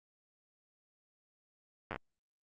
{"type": "slowing click train", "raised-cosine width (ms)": 0.5, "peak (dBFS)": -23, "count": 5, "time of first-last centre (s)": [1.91, 1.96], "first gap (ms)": 9, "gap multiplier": 1.23, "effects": ["Opus 48 kbps"]}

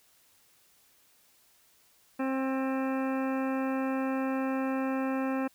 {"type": "harmonic tone with a mistuned harmonic", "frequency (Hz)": 265.2, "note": "C4", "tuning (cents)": 23, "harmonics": [1, 2, 3, 4, 5, 6, 7, 9, 10], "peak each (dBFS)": [-29, -35, -39, -41, -43, -45, -46, -48, -49], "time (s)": [2.19, 5.48], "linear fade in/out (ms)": 10, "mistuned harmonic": 7, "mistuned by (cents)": -20, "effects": ["white hiss -64 dBFS RMS until 5.54 s"]}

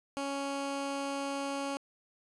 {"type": "tone", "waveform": "15% pulse", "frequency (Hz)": 277.8, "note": "C#4", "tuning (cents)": 4, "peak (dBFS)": -27, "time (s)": [0.17, 1.77], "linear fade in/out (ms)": 0, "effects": ["resampled to 24000 Hz"]}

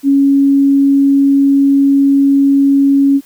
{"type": "tone", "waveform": "sine", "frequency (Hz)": 277.3, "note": "C#4", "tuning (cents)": 1, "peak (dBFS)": -6, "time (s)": [0.03, 3.21], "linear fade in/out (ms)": 50, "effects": ["white hiss -46 dBFS RMS until 3.25 s"]}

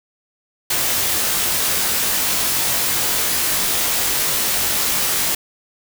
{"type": "noise with comb filter", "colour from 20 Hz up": "white", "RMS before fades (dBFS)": -19, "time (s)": [0.7, 5.35], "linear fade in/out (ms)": 5, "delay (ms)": 19, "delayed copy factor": -0.7, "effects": []}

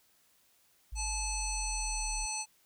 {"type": "linear sweep", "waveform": "sine", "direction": "down", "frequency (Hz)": [55, 35], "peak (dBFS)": -36, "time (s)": [0.92, 2.26], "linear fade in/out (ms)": 10}
{"type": "harmonic tone", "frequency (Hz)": 865, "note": "A5", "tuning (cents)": -30, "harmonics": [1, 3, 5, 7, 9, 10], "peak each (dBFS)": [-41, -42, -42, -39, -42, -41], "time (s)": [0.95, 2.46], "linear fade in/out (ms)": 50}
{"effects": ["white hiss -68 dBFS RMS until 2.65 s"]}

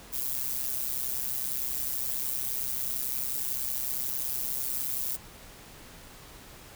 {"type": "noise with amplitude modulation", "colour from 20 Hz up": "violet", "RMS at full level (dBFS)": -28, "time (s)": [0.12, 5.17], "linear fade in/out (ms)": 20, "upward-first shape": "sine", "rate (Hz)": 131, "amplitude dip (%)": 85, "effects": ["pink hiss -49 dBFS RMS until 6.75 s"]}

